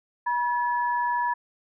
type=tone pair together; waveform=sine; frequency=967 / 1713.6 Hz; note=B5 / A6; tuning=-37 / -46 cents; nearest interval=minor seventh; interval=991 cents; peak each=-23 / -31 dBFS; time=0.26-1.34 s; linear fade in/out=10 ms; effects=none